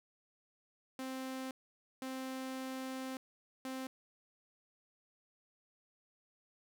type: tone bursts at uneven times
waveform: sawtooth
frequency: 261.8 Hz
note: C4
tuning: 1 cent sharp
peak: -36 dBFS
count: 3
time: 0.99-1.51 / 2.02-3.17 / 3.65-3.87 s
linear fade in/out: 2 ms
effects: none